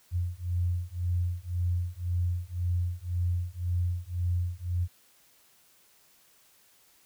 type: beating tone pair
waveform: sine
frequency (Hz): 87.31 / 89.21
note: F2 / F2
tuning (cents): 0 / +37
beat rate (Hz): 1.9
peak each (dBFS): -30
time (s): 0.11-4.88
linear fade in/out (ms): 50
effects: white hiss -62 dBFS RMS until 7.05 s